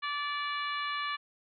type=harmonic tone; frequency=581 Hz; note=D5; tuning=19 cents flat; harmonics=2 / 3 / 4 / 5 / 6 / 7; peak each=-34 / -38 / -40 / -42 / -44 / -45 dBFS; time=0.02-1.17 s; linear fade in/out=20 ms; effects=none